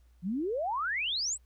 sine exponential sweep, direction up, 164.81 to 8372 Hz, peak -29 dBFS, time 0.22-1.38 s, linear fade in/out 50 ms, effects added 60 Hz sine -58 dBFS peak until 1.45 s + pink hiss -74 dBFS RMS until 1.45 s

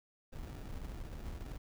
brown noise with sample-and-hold, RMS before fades -44 dBFS, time 0.32-1.58 s, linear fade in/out 10 ms, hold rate 1050 Hz, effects none

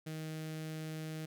sawtooth tone with notch filter, 157.3 Hz, D#3, 19 cents sharp, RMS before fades -42 dBFS, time 0.06-1.26 s, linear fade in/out 10 ms, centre 990 Hz, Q 1.4, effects none

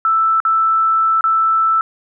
sine tone with dropouts, 1322 Hz, E6, 5 cents sharp, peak -11 dBFS, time 0.05-1.81 s, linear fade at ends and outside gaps 1 ms, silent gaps 0.402-0.451 / 1.209-1.24 s, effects none

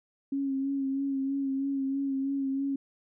sine tone with vibrato, 272.9 Hz, C#4, 27 cents flat, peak -27 dBFS, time 0.32-2.76 s, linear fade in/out 5 ms, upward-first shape sine, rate 3.1 Hz, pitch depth 29 cents each way, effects none

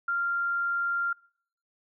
sine tone, 1390 Hz, F6, 9 cents flat, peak -25 dBFS, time 0.08-1.13 s, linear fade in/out 5 ms, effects noise-tail reverb RT60 0.6 s tail -25 dB re dry

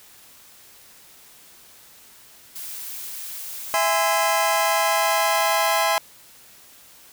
blue noise, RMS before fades -34 dBFS, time 2.55-5.84 s, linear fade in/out 10 ms
sawtooth chord, E augmented, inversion none, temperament just, 659.3 / 824.1 / 1030.1 Hz, E5 / G#5 / B#5, 0 / -14 / -27 cents, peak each -19 dBFS, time 3.74-5.98 s, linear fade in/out 0 ms
effects white hiss -49 dBFS RMS until 7.12 s

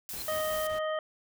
blue noise, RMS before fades -39 dBFS, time 0.09-0.67 s, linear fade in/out 0 ms
sine tone with exponential growth, 4136 Hz, C8, 21 cents flat, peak -36 dBFS, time 0.1-0.22 s, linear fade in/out 1 ms, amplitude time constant 25 ms
pink noise with tremolo, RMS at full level -46 dBFS, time 0.13-0.79 s, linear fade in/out 5 ms, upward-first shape square, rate 5.3 Hz, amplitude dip 50%
harmonic tone, 623 Hz, D#5, 2 cents sharp, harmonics 1 / 2 / 3 / 5, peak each -30 / -36 / -40 / -44 dBFS, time 0.28-0.99 s, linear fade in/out 2 ms
effects none

